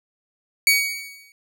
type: tone with exponential decay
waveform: sawtooth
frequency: 2251 Hz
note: C#7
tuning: 26 cents sharp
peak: -8 dBFS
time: 0.67-1.32 s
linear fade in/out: 1 ms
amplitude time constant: 140 ms
effects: none